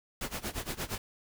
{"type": "noise with tremolo", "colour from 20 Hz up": "pink", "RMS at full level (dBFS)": -34, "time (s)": [0.21, 0.98], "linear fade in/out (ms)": 2, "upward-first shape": "sine", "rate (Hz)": 8.6, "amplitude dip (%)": 90, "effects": []}